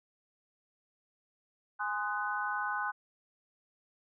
sine chord, Ab dominant seventh, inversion none, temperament just, 830.6 / 1038.3 / 1245.9 / 1495.1 Hz, Ab5 / C6 / Eb6 / Gb6, 0 / -14 / +2 / +18 cents, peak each -37 / -38 / -39 / -35 dBFS, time 1.79-2.92 s, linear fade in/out 20 ms, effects none

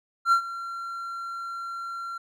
triangle tone with ADSR envelope, 1369 Hz, F6, 35 cents flat, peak -13 dBFS, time 0.25-2.18 s, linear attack 70 ms, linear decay 90 ms, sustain -17 dB, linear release 7 ms, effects none

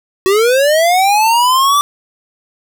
square linear sweep, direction up, 370 to 1174.7 Hz, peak -9 dBFS, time 0.26-1.81 s, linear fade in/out 0 ms, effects none

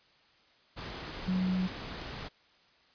sine tone in noise, 185 Hz, F#3, in tune, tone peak -27 dBFS, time 1.27-1.68 s, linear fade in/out 20 ms, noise pink, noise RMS -41 dBFS, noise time 0.76-2.29 s, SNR +11 dB, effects white hiss -64 dBFS RMS until 2.94 s + resampled to 11025 Hz

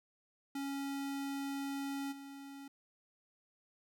square tone with level steps, 277.2 Hz, C#4, in tune, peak -38 / -48 dBFS, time 0.55-2.68 s, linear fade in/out 5 ms, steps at 2.11 s, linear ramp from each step 20 ms, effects none

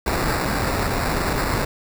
pink noise with sample-and-hold, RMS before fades -22 dBFS, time 0.06-1.65 s, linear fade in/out 5 ms, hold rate 3150 Hz, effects none

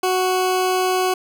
20% pulse tone, 370 Hz, F#4, in tune, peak -12 dBFS, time 0.03-1.14 s, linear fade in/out 5 ms, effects none

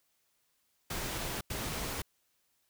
pink noise bursts at uneven times, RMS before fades -37 dBFS, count 2, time 0.9-1.41 / 1.5-2.02 s, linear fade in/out 5 ms, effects white hiss -75 dBFS RMS until 2.69 s

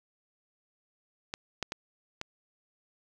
clicks, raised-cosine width 0.2 ms, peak -17 / -14 / -17 / -18 dBFS, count 4, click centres 1.339 / 1.627 / 1.721 / 2.214 s, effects none

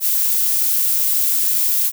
violet noise, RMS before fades -17 dBFS, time 0-1.92 s, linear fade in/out 50 ms, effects none

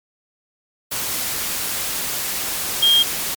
sine tone in noise, 3225 Hz, G7, 48 cents sharp, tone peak -11 dBFS, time 2.82-3.03 s, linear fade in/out 10 ms, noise white, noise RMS -24 dBFS, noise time 0.91-3.35 s, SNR +10 dB, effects MP3 96 kbps

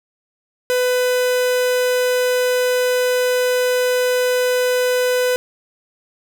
45% pulse tone, 500 Hz, B4, 21 cents sharp, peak -15 dBFS, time 0.7-5.36 s, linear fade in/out 0 ms, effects none

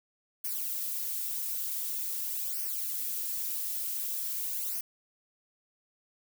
violet noise with flanger, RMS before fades -34 dBFS, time 0.44-4.81 s, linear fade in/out 5 ms, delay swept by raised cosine 0.26 to 6.06 ms, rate 0.46 Hz, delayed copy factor -0.8, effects none

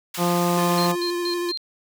pink high-pass noise, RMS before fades -32 dBFS, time 0.14-0.92 s, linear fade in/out 5 ms, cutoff 1600 Hz, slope 12 dB/octave
harmonic tone, 174.61 Hz, F3, in tune, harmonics 1 / 2 / 3 / 4 / 5 / 6 / 7, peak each -22 / -25 / -27 / -28 / -29 / -30 / -30 dBFS, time 0.17-0.96 s, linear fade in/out 50 ms
square tone with vibrato, 349.2 Hz, F4, in tune, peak -24 dBFS, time 0.57-1.52 s, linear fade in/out 10 ms, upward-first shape square, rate 13 Hz, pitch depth 11 cents each way
sine tone bursts, 4180 Hz, C8, 2 cents flat, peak -26 dBFS, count 4, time 0.78-1.574 s, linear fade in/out 0 ms, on 86 ms, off 150 ms
effects none

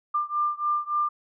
sine beating tone pair, 1192 / 1195.5 Hz, D6 / D6, +25 / +30 cents, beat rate 3.5 Hz, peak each -26 / -27 dBFS, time 0.14-1.09 s, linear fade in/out 10 ms, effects none

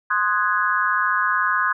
sine chord, Ab dominant seventh, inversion first, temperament equal, 1046.5 / 1244.5 / 1480 / 1661.2 Hz, C6 / Eb6 / Gb6 / Ab6, 0 / 0 / 0 / 0 cents, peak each -23 dBFS, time 0.1-1.73 s, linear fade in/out 10 ms, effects none

